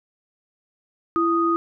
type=tone pair together; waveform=sine; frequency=334.8 / 1243 Hz; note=E4 / D#6; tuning=+27 / -2 cents; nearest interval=octave + major seventh; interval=2271 cents; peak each=-20 dBFS; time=1.16-1.56 s; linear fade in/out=0 ms; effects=none